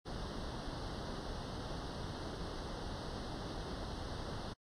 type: noise with comb filter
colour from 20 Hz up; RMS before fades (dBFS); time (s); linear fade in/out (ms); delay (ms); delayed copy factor
pink; -42; 0.05-4.54; 20; 0.21; +0.95
effects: low-pass 4000 Hz 12 dB/octave + AAC 64 kbps